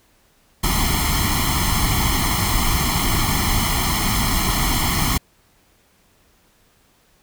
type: noise with comb filter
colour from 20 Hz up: pink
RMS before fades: -19 dBFS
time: 0.63-5.18 s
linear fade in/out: 10 ms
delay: 0.95 ms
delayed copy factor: +1
effects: pink hiss -58 dBFS RMS until 7.22 s